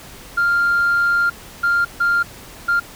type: tone bursts at uneven times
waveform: sine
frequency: 1396.9 Hz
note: F6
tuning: in tune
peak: -12 dBFS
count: 4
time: 0.37-1.3 / 1.63-1.85 / 2-2.23 / 2.68-2.8 s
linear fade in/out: 10 ms
effects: tanh soft clip ceiling -11 dBFS + pink hiss -39 dBFS RMS until 2.95 s